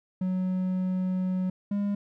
triangle tone pair in turn, 185 / 202.7 Hz, F#3 / G#3, 0 / -42 cents, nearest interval major second, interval 158 cents, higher second, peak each -23 dBFS, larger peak neither, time 0.21-1.5 / 1.71-1.95 s, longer first, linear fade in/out 5 ms, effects none

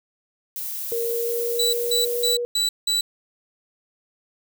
violet noise, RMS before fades -30 dBFS, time 0.56-2.35 s, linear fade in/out 0 ms
sine tone with pitch glide, 466.2 to 481.2 Hz, A#4 to B4, 0 to -45 cents, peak -23 dBFS, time 0.92-2.45 s, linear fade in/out 0 ms, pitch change +55 cents, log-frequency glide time 1.04-2.3 s
35% pulse tone bursts, 3951 Hz, B7, in tune, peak -17 dBFS, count 5, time 1.59-3.01 s, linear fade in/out 5 ms, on 140 ms, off 180 ms
effects none

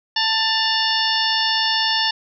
harmonic tone with a mistuned harmonic, 888 Hz, A5, 16 cents sharp, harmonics 1 / 2 / 3 / 4 / 5 / 6, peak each -24 / -24 / -24 / -24 / -24 / -24 dBFS, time 0.16-2.11 s, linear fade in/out 5 ms, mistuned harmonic 3, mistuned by +120 cents, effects none

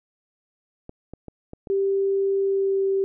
clicks, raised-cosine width 2 ms, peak -24 dBFS, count 5, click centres 0.894 / 1.136 / 1.283 / 1.534 / 1.672 s
sine tone with pitch glide, 392 to 388.8 Hz, G4 to G4, 0 to -14 cents, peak -19 dBFS, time 1.7-3.04 s, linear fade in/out 0 ms, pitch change -14 cents, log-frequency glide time 2.41-2.85 s
effects none

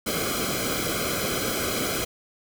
pink noise with comb filter, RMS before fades -27 dBFS, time 0.06-2.05 s, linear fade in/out 10 ms, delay 1.1 ms, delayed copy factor -0.95, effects none

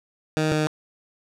15% pulse tone pair in turn, 155.56 / 153.77 Hz, D#3 / D#3, 0 / -20 cents, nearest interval unison, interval 20 cents, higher first, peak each -14 dBFS, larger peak neither, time 0.37-0.52 / 0.52-0.67 s, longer neither, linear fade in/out 0 ms, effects low-pass 8000 Hz 12 dB/octave

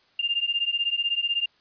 sine beating tone pair, 2794 / 2810 Hz, F7 / F7, 0 / +10 cents, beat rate 16 Hz, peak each -26 dBFS, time 0.19-1.46 s, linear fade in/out 5 ms, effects white hiss -62 dBFS RMS until 1.6 s + resampled to 11025 Hz

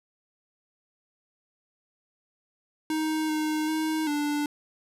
square tone with pitch steps, 312.8 / 308.8 / 314.2 / 293.6 Hz, D#4 / D#4 / D#4 / D4, +9 / -13 / +17 / 0 cents, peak -26 dBFS, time 2.9-4.46 s, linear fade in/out 2 ms, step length 390 ms, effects resampled to 32000 Hz + 9-bit

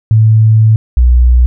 sine tone pair in turn, 110 / 61.2 Hz, A2 / B1, 0 / -15 cents, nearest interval minor seventh, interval 1015 cents, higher first, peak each -3 dBFS, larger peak neither, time 0.11-0.76 / 0.97-1.46 s, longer first, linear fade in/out 0 ms, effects none

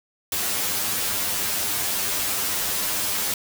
white noise with comb filter, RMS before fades -25 dBFS, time 0.32-3.34 s, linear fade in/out 2 ms, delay 10 ms, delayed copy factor +0.9, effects none

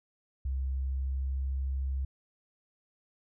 sine tone with pitch glide, 66.2 to 66.85 Hz, C2 to C2, +21 to +38 cents, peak -29 dBFS, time 0.45-2.05 s, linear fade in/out 5 ms, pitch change +17 cents, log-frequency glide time 0.69-1.47 s, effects none

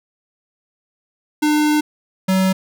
square tone pair in turn, 301 / 188.96 Hz, D4 / F#3, +43 / +37 cents, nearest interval minor sixth, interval 806 cents, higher first, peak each -14 dBFS, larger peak neither, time 1.42-1.81 / 2.28-2.53 s, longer first, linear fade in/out 10 ms, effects none

